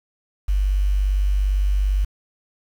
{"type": "tone with quantisation", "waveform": "sine", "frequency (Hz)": 48.77, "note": "G1", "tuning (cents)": -8, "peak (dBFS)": -16, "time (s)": [0.48, 2.05], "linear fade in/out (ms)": 10, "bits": 7, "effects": []}